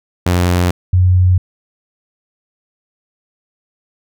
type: tone pair in turn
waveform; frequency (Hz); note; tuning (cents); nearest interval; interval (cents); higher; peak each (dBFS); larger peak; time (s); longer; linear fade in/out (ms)
sawtooth / sine; 88.8 / 91.24; F2 / F#2; +29 / -24; unison; 47; second; -7; neither; 0.26-0.71 / 0.93-1.38; neither; 5
effects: none

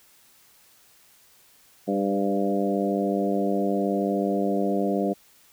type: harmonic tone with a mistuned harmonic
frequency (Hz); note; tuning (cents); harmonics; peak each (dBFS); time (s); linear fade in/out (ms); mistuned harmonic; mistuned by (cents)
99.1; G2; +19; 2 / 3 / 4 / 5 / 6 / 7; -26 / -28 / -29 / -30 / -31 / -31; 1.87-5.14; 20; 5; +19
effects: white hiss -57 dBFS RMS until 5.52 s

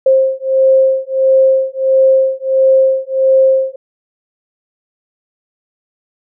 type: beating tone pair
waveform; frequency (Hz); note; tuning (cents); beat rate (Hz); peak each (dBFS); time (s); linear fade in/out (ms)
sine; 529 / 530.5; C5 / C5; +19 / +24; 1.5; -11; 0.06-3.76; 5
effects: none

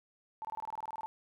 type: tone bursts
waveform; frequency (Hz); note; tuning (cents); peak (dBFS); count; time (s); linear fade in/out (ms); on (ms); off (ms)
sine; 880; A5; 0; -37; 13; 0.42-1.06; 0; 28; 23
effects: none

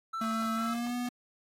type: tone with vibrato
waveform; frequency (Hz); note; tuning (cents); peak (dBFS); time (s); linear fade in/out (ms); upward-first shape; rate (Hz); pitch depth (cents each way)
triangle; 1320; E6; +2; -31; 0.13-0.74; 10; sine; 4.6; 19
type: tone with pitch glide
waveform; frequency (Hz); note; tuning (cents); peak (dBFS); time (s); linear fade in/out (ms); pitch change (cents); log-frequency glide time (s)
square; 224.5 to 244.8; A3 to B3; +35 to -15; -32; 0.21-1.09; 5; +150; 0.55-0.95
effects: AAC 48 kbps

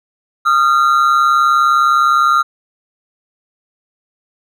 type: ring-modulated tone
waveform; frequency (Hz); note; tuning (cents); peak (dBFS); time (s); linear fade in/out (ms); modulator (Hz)
triangle; 1300; E6; -24; -4; 0.45-2.43; 20; 69.9
effects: none

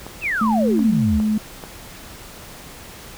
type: clicks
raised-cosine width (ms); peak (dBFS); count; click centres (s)
1; -19; 4; 0.066 / 0.792 / 1.201 / 1.638
type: exponential sweep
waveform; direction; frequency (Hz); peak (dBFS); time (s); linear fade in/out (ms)
sine; down; 2803 to 59.4; -19; 0.21-1.22; 50
type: tone with pitch glide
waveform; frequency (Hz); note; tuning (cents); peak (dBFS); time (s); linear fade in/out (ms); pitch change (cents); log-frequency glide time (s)
sine; 220 to 214.7; A3 to A3; 0 to -42; -16; 0.41-1.38; 5; -42; 0.93-1.1
effects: pink hiss -39 dBFS RMS until 3.17 s

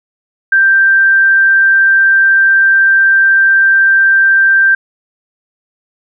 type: tone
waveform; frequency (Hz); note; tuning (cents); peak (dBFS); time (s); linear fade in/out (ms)
sine; 1573; G6; +6; -5; 0.52-4.75; 5
effects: none

